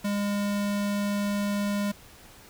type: tone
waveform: square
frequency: 203.5 Hz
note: G#3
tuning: 35 cents flat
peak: -26 dBFS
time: 0.04-1.92 s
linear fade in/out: 10 ms
effects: pink hiss -51 dBFS RMS until 2.49 s